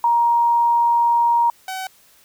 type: tone pair in turn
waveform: sine / sawtooth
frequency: 941 / 757.1 Hz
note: A#5 / F#5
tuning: +16 / +40 cents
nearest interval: major third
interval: 376 cents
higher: first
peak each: -13 / -22 dBFS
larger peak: first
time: 0.04-1.5 / 1.68-1.87 s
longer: first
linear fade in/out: 2 ms
effects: white hiss -53 dBFS RMS until 2.24 s